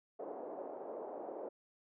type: band-pass noise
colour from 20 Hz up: pink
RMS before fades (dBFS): -45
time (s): 0.19-1.49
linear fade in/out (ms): 10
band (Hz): 380 to 730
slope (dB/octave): 24
effects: none